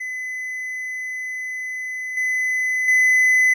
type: tone with level steps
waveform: triangle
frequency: 2017 Hz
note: B6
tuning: 36 cents sharp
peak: -24 / -17 / -11 dBFS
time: 0-3.54 s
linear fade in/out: 10 ms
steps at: 2.17 / 2.88 s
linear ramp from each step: 2 ms
effects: none